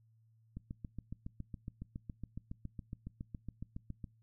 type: click train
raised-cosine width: 5 ms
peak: -30 dBFS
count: 26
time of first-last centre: 0.57-4.042 s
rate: 7.2 Hz
effects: noise-tail reverb RT60 0.3 s tail -25 dB re dry + added 112 Hz sine -65 dBFS peak until 4.22 s